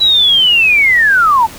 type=linear sweep; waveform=sine; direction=down; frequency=3962 to 856 Hz; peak=-6 dBFS; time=0-1.47 s; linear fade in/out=20 ms; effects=pink hiss -32 dBFS RMS until 1.58 s